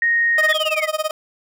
sine tone, 1864 Hz, A#6, 1 cent flat, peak -14 dBFS, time 0.02-0.53 s, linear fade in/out 2 ms
30% pulse tone with tremolo, 622.3 Hz, D#5, in tune, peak -14 dBFS, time 0.38-1.11 s, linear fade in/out 2 ms, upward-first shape sine, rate 18 Hz, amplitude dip 95%
sine linear sweep, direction down, 3613 to 1855 Hz, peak -21 dBFS, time 0.48-0.89 s, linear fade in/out 50 ms
effects none

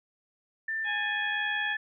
sine tone with pitch glide, 1782 to 1741.3 Hz, A6 to A6, +22 to -18 cents, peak -29 dBFS, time 0.68-1.77 s, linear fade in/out 5 ms, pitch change -40 cents, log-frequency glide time 0.82-1.44 s
harmonic tone, 830.6 Hz, G#5, in tune, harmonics 1 / 2 / 3 / 4, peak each -37 / -37 / -37 / -37 dBFS, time 0.84-1.77 s, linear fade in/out 50 ms
effects none

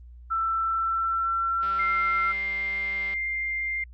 sine tone with pitch glide, 1334 to 1354.2 Hz, E6 to E6, +20 to +46 cents, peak -23 dBFS, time 0.3-2.33 s, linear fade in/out 20 ms, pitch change +26 cents, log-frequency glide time 0.62-1.56 s
click train, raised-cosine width 0.3 ms, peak -28 dBFS, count 295, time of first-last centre 1.63-3.138 s, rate 195 Hz
sine tone, 2102 Hz, C7, 7 cents sharp, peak -26 dBFS, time 1.79-3.84 s, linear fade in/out 5 ms
effects added 60 Hz sine -43 dBFS peak until 3.93 s + Opus 32 kbps

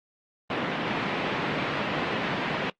pink band-pass noise, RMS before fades -29 dBFS, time 0.5-2.7 s, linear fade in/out 2 ms, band 150 to 3200 Hz, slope 24 dB/octave, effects noise-tail reverb RT60 0.1 s tail -20 dB re dry + Opus 24 kbps

